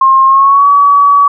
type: tone with pitch glide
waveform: sine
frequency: 1067 to 1137 Hz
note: C6 to C#6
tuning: +34 to +44 cents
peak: -3 dBFS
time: 0.01-1.28 s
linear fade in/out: 5 ms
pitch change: +110 cents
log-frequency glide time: 0.26-0.68 s
effects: none